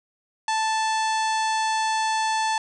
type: harmonic tone with a mistuned harmonic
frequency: 880 Hz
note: A5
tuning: in tune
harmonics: 1 / 2 / 3 / 4 / 5 / 6 / 7 / 8 / 9 / 10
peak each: -22 / -30 / -35 / -36 / -35 / -42 / -37 / -44 / -42 / -43 dBFS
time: 0.48-2.58 s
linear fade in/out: 2 ms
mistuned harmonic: 4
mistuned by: -32 cents
effects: none